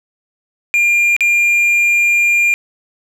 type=tone with dropouts; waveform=triangle; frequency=2400 Hz; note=D7; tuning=37 cents sharp; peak=-8 dBFS; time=0.74-2.54 s; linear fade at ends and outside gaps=0 ms; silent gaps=1.165-1.207 s; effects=none